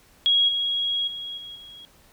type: tone with level steps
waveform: sine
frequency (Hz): 3306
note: G#7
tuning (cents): -9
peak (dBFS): -16 / -22 / -31 / -36 / -41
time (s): 0.26-1.85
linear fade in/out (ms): 0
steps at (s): 0.48 / 1.07 / 1.37 / 1.55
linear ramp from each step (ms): 10
effects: pink hiss -56 dBFS RMS until 2.12 s